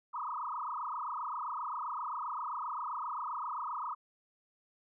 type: tone with frequency modulation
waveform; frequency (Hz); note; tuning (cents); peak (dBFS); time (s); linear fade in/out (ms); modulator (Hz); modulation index
sine; 1108.7; C#6; 0; -35; 0.13-3.95; 20; 27.6; 6.2
effects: none